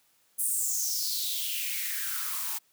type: noise with high-pass filter sweep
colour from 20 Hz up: blue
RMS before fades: -31 dBFS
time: 0.38-2.59 s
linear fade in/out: 20 ms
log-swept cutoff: 10000 to 870 Hz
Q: 5.2
effects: white hiss -67 dBFS RMS until 2.72 s + high-pass 100 Hz 12 dB/octave